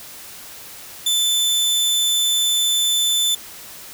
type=tone; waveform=sawtooth; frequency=3520 Hz; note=A7; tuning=in tune; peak=-13 dBFS; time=1.06-3.35 s; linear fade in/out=5 ms; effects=white hiss -38 dBFS RMS until 3.93 s